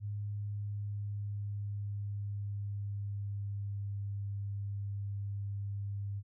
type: tone with pitch glide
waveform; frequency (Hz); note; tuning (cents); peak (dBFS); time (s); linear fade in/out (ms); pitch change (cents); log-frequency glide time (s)
sine; 103 to 100.42; G#2 to G2; -14 to +42; -35; 0-6.23; 50; -44; 0.13-4.08
effects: none